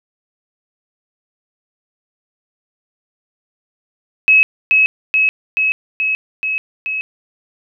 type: tone with echo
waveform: sine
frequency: 2570 Hz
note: E7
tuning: 45 cents flat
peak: -6 dBFS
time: 4.28-4.43 s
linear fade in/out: 0 ms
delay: 430 ms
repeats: 6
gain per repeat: -2 dB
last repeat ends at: 7.01 s
effects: none